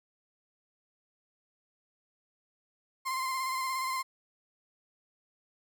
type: tone with vibrato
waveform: 35% pulse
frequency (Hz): 1046.5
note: C6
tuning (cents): 0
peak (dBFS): -29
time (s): 3.05-4.03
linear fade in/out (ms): 20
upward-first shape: square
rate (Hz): 17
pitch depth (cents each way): 23
effects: none